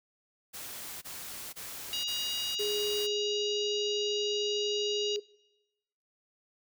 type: noise bursts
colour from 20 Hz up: white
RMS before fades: -42 dBFS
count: 5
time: 0.53-3.072 s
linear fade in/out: 20 ms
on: 490 ms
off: 23 ms
type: harmonic tone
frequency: 953 Hz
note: A#5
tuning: 38 cents sharp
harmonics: 3 / 4 / 5 / 6 / 7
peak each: -34 / -37 / -40 / -45 / -46 dBFS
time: 1.93-5.16 s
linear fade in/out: 0 ms
type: tone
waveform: sine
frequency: 415.3 Hz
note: G#4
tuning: in tune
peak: -31 dBFS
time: 2.59-5.2 s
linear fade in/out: 10 ms
effects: noise-tail reverb RT60 1.0 s tail -23 dB re dry